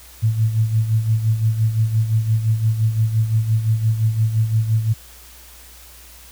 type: tone with tremolo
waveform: sine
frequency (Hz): 110.9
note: A2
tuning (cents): +14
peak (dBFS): -12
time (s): 0.22-4.94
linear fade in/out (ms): 20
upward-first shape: sine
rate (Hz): 5.8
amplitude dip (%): 65
effects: added 60 Hz sine -45 dBFS peak until 6.31 s + white hiss -44 dBFS RMS until 6.31 s